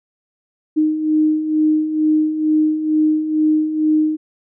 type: beating tone pair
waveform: sine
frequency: 307.3 / 309.5 Hz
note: D#4 / D#4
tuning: -21 / -9 cents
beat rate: 2.2 Hz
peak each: -21 / -14 dBFS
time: 0.76-4.17 s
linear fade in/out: 20 ms
effects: none